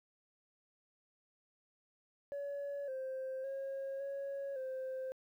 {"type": "tone with pitch steps", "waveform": "sine", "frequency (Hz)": [566, 525, 543, 554, 522], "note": ["C#5", "C5", "C#5", "C#5", "C5"], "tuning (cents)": [36, 6, -36, -1, -4], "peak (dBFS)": -36, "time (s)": [2.32, 5.12], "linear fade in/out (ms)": 0, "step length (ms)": 560, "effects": ["tanh soft clip ceiling -37 dBFS", "12-bit"]}